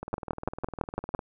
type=two click trains; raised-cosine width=1 ms; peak=-13 / -21 dBFS; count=7 / 24; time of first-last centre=0.14-1.148 / 0.03-1.192 s; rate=5.95 / 19.8 Hz; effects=none